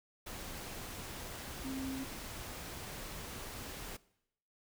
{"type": "tone in noise", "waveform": "sine", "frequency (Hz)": 265.7, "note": "C4", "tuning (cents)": 27, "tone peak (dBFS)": -38, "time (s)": [1.64, 2.04], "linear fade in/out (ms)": 10, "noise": "pink", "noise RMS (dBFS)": -45, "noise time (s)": [0.26, 3.97], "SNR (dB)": 4, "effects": ["noise-tail reverb RT60 0.8 s tail -21 dB re dry"]}